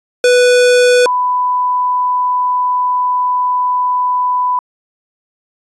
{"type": "tone pair in turn", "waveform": ["square", "sine"], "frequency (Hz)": [493.9, 995.8], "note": ["B4", "B5"], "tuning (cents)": [0, 14], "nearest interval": "octave", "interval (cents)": 1214, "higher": "second", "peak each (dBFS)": [-7, -11], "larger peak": "first", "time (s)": [[0.24, 1.06], [1.06, 4.59]], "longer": "second", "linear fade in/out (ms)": 2, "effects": ["resampled to 22050 Hz"]}